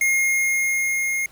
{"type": "tone with level ramp", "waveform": "square", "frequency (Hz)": 2141, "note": "C7", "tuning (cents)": 39, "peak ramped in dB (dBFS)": [-17, -22], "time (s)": [0.01, 1.26], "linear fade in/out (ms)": 2, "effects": ["pink hiss -52 dBFS RMS until 1.31 s"]}